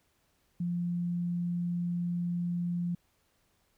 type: tone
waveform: sine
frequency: 174.2 Hz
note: F3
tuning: 4 cents flat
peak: -29 dBFS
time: 0.6-2.95 s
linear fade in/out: 5 ms
effects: pink hiss -72 dBFS RMS until 3.77 s